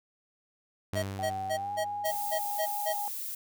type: tone with exponential decay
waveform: sawtooth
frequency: 98 Hz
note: G2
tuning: in tune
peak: -27 dBFS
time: 0.93-2.73 s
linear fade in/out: 0 ms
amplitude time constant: 390 ms
type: tone bursts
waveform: square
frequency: 636 Hz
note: D#5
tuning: 38 cents sharp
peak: -29 dBFS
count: 8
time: 0.95-2.936 s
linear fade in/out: 20 ms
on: 82 ms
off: 190 ms
type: tone with pitch glide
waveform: sine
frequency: 763 to 822.5 Hz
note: G5 to G#5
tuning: -47 to -17 cents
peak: -32 dBFS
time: 1.19-3.08 s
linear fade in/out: 0 ms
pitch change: +130 cents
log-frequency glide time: 1.49-1.73 s
type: noise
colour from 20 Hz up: violet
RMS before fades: -37 dBFS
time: 2.05-3.35 s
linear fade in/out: 5 ms
effects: none